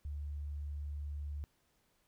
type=tone; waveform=sine; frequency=72.9 Hz; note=D2; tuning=12 cents flat; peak=-38 dBFS; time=0.05-1.44 s; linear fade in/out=0 ms; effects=pink hiss -75 dBFS RMS until 2.07 s